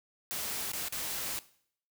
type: noise with dropouts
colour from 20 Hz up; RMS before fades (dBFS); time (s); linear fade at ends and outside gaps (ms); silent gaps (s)
white; -36; 0.31-1.39; 0; 0.718-0.734 / 0.884-0.924
effects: noise-tail reverb RT60 0.6 s tail -18 dB re dry